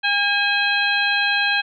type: harmonic tone with a mistuned harmonic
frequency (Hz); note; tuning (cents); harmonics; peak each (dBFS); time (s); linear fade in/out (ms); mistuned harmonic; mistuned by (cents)
811; G#5; -41; 1 / 2 / 3 / 4 / 5; -26 / -20 / -22 / -25 / -26; 0.03-1.62; 20; 3; +74
effects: none